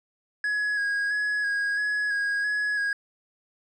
triangle tone with vibrato, 1663 Hz, G#6, 2 cents sharp, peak -22 dBFS, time 0.44-2.93 s, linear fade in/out 2 ms, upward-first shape square, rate 1.5 Hz, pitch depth 20 cents each way, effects resampled to 24000 Hz

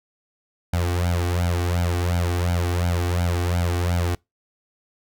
sawtooth tone with flanger, 87.4 Hz, F2, 2 cents sharp, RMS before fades -22 dBFS, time 0.73-4.15 s, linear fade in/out 5 ms, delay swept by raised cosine 1.3 to 2.7 ms, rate 2.8 Hz, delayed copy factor +0.95, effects noise-tail reverb RT60 0.2 s tail -25 dB re dry

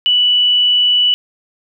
sine tone, 2960 Hz, F#7, in tune, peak -9 dBFS, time 0.06-1.14 s, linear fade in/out 0 ms, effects none

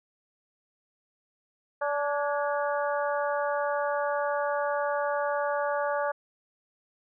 harmonic tone with a mistuned harmonic, 289.1 Hz, D4, 27 cents flat, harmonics 2 / 3 / 4 / 5 / 6, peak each -28 / -32 / -34 / -36 / -38 dBFS, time 1.81-6.12 s, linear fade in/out 10 ms, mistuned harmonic 6, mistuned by -74 cents, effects none

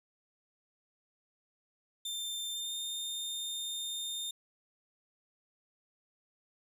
sawtooth tone with pitch glide, 3584 to 3636 Hz, A7 to A#7, +31 to -44 cents, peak -33 dBFS, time 2.05-4.31 s, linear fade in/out 5 ms, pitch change +25 cents, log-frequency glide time 2.52-2.73 s, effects resampled to 32000 Hz

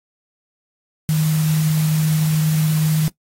sine tone in noise, 155.56 Hz, D#3, in tune, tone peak -14 dBFS, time 1.09-3.08 s, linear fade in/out 0 ms, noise white, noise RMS -30 dBFS, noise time 1.09-3.08 s, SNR +13 dB, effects noise-tail reverb RT60 0.1 s tail -18 dB re dry + AAC 48 kbps

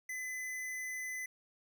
square tone, 2017 Hz, B6, 36 cents sharp, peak -39 dBFS, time 0.09-1.26 s, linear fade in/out 5 ms, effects none

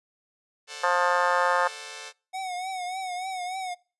5% pulse chord, D dominant seventh, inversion second, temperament just, 440.5 / 528.6 / 587.3 / 734.2 Hz, A4 / C5 / D5 / F#5, +2 / +18 / 0 / -14 cents, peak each -31 / -32 / -35 / -33 dBFS, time 0.67-2.13 s, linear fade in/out 50 ms
harmonic tone, 177.2 Hz, F3, 25 cents sharp, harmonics 3 / 4 / 5 / 6 / 7 / 8 / 9 / 10, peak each -27 / -31 / -27 / -28 / -28 / -33 / -31 / -32 dBFS, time 0.83-1.68 s, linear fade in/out 10 ms
square tone with vibrato, 740 Hz, F#5, in tune, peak -31 dBFS, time 2.33-3.75 s, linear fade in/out 20 ms, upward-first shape triangle, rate 3.4 Hz, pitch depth 76 cents each way
effects noise-tail reverb RT60 0.4 s tail -26 dB re dry + resampled to 24000 Hz

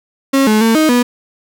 35% pulse tone with pitch steps, 271.7 / 214.9 / 225.7 / 312.3 / 244.3 Hz, C#4 / A3 / A3 / D#4 / B3, -35 / -41 / +44 / +7 / -19 cents, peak -7 dBFS, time 0.33-1.03 s, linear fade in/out 10 ms, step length 140 ms, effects none

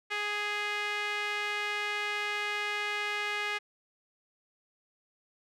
sawtooth tone with band-pass filter, 415.3 Hz, G#4, in tune, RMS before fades -33 dBFS, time 0.1-3.59 s, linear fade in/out 20 ms, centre 2200 Hz, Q 2, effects none

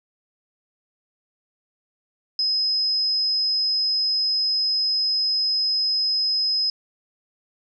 sine tone, 5080 Hz, D#8, 35 cents sharp, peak -19 dBFS, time 2.39-6.7 s, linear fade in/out 2 ms, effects none

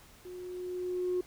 sine tone with level ramp, 361.8 Hz, F#4, 39 cents flat, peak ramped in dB -42 to -26 dBFS, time 0.25-1.21 s, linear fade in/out 5 ms, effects tanh soft clip ceiling -24 dBFS + pink hiss -57 dBFS RMS until 1.26 s

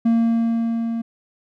triangle tone with level ramp, 229.8 Hz, A#3, 25 cents flat, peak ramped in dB -11 to -20 dBFS, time 0.05-1.02 s, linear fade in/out 10 ms, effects none

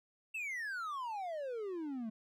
triangle exponential sweep, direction down, 2714 to 212.9 Hz, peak -36 dBFS, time 0.34-2.1 s, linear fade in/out 10 ms, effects none

